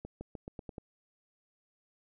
accelerating click train, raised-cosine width 2 ms, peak -28 dBFS, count 7, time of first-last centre 0.05-0.782 s, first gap 160 ms, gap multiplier 0.89, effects none

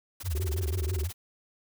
white noise with tremolo, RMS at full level -39 dBFS, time 0.2-1.14 s, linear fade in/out 5 ms, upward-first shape sine, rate 19 Hz, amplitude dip 100%
sine tone with vibrato, 82.3 Hz, E2, 2 cents flat, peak -27 dBFS, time 0.23-1.11 s, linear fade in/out 50 ms, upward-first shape triangle, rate 6.1 Hz, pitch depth 270 cents each way
sine tone bursts, 377.1 Hz, F#4, 33 cents sharp, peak -36 dBFS, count 15, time 0.35-1.035 s, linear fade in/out 0 ms, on 27 ms, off 20 ms
effects none

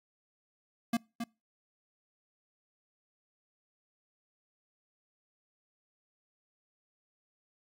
square tone with echo, 232.9 Hz, A#3, 1 cent flat, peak -27 dBFS, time 0.93-0.97 s, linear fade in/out 5 ms, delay 270 ms, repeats 1, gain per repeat -7 dB, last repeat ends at 1.24 s, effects noise-tail reverb RT60 0.3 s tail -26 dB re dry + AAC 64 kbps

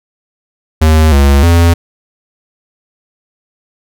square tone with pitch steps, 78.6 / 69.9 / 84.8 Hz, D#2 / C#2 / E2, +18 / +15 / +50 cents, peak -5 dBFS, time 0.81-1.74 s, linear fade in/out 10 ms, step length 310 ms, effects none

